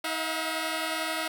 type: tone cluster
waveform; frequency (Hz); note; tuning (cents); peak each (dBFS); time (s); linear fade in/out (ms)
10% pulse; 318.4 / 648 / 716; D#4 / E5 / F5; +40 / -30 / +43; -25; 0.04-1.28; 5
effects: none